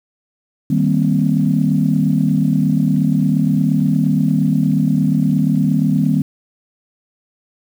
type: chord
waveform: sine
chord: C minor seventh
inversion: first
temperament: equal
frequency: 155.56 / 196 / 233.1 / 261.6 Hz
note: Eb3 / G3 / Bb3 / C4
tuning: 0 / 0 / 0 / 0 cents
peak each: -16 / -17 / -19 / -18 dBFS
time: 0.7-6.22 s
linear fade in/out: 5 ms
effects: tanh soft clip ceiling -2 dBFS + 7-bit